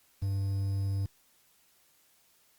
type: tone with quantisation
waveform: triangle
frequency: 98 Hz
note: G2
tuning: in tune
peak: -26 dBFS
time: 0.22-1.06 s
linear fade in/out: 5 ms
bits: 9
effects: white hiss -66 dBFS RMS until 2.58 s + Opus 48 kbps